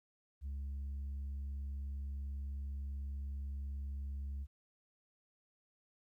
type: tone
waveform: sine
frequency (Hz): 69.3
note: C#2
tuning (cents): 0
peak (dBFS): -36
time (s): 0.41-4.47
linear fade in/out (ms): 50
effects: tanh soft clip ceiling -38 dBFS + 13-bit